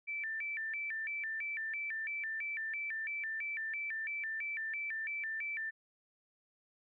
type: tone with vibrato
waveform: sine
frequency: 2034 Hz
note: C7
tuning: 50 cents flat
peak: -36 dBFS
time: 0.07-5.71 s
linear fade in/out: 20 ms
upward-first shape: square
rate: 3 Hz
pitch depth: 230 cents each way
effects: none